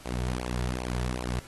sawtooth tone with flanger, 61.74 Hz, B1, in tune, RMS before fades -31 dBFS, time 0.05-1.4 s, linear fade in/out 10 ms, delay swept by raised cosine 0.55 to 3.85 ms, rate 2.6 Hz, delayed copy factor -0.6, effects pink hiss -50 dBFS RMS until 1.47 s + AAC 32 kbps

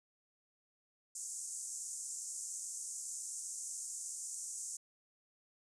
pink band-pass noise, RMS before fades -44 dBFS, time 1.15-4.77 s, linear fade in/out 5 ms, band 6500 to 9000 Hz, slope 48 dB/octave, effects none

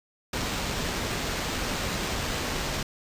pink noise with sample-and-hold, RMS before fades -30 dBFS, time 0.33-2.83 s, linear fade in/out 5 ms, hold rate 11025 Hz, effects resampled to 32000 Hz

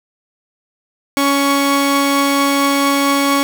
sawtooth tone pair together, 279.6 / 1114 Hz, C#4 / C#6, +15 / +8 cents, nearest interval 2 octaves, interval 2393 cents, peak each -10 / -13 dBFS, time 1.17-3.43 s, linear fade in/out 0 ms, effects 7-bit

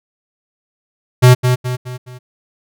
square tone with echo, 125.5 Hz, B2, 28 cents sharp, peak -4 dBFS, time 1.22-1.35 s, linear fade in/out 20 ms, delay 210 ms, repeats 4, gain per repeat -7 dB, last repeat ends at 2.19 s, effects none

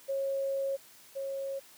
sine tone pair in turn, 546 / 546 Hz, C#5 / C#5, -26 / -26 cents, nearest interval unison, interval 0 cents, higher neither, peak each -29 / -33 dBFS, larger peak first, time 0.08-0.77 / 1.15-1.6 s, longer first, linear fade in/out 20 ms, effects white hiss -56 dBFS RMS until 1.77 s + high-pass 100 Hz 12 dB/octave

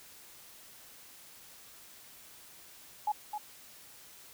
sine tone with echo, 841 Hz, G#5, 22 cents sharp, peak -27 dBFS, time 3.07-3.12 s, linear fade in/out 5 ms, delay 260 ms, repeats 1, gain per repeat -7 dB, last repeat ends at 3.38 s, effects white hiss -54 dBFS RMS until 4.33 s

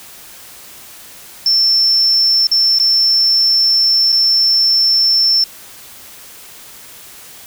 sine tone with dropouts, 5370 Hz, E8, 31 cents sharp, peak -9 dBFS, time 1.46-5.44 s, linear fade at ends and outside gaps 2 ms, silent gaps 2.47-2.515 / 2.787-2.798 / 4.121-4.125 s, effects white hiss -37 dBFS RMS until 7.46 s

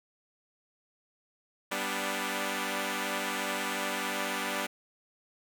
5% pulse chord, G major, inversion none, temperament equal with one note detuned, 196 / 246.9 / 292.6 Hz, G3 / B3 / D4, 0 / 0 / -6 cents, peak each -24 dBFS, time 1.71-4.67 s, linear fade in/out 10 ms, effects none

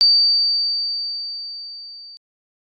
sine tone with level ramp, 4621 Hz, D8, 29 cents flat, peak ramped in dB -9 to -37 dBFS, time 0.01-2.17 s, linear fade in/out 0 ms, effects AAC 32 kbps

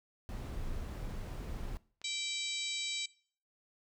brown noise, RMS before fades -40 dBFS, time 0.29-1.77 s, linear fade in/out 0 ms
click, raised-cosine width 0.2 ms, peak -34 dBFS, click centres 2.016 s
harmonic tone, 777 Hz, G5, 16 cents flat, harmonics 3 / 4 / 5 / 6 / 7 / 8 / 9 / 10, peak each -42 / -45 / -38 / -46 / -48 / -50 / -49 / -43 dBFS, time 2.04-3.06 s, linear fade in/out 5 ms
effects noise-tail reverb RT60 0.5 s tail -21 dB re dry

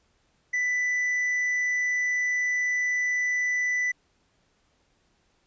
triangle tone with tanh clipping, 1986 Hz, B6, 9 cents sharp, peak -24 dBFS, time 0.53-3.92 s, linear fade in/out 10 ms, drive 8 dB, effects pink hiss -68 dBFS RMS until 5.46 s + resampled to 16000 Hz

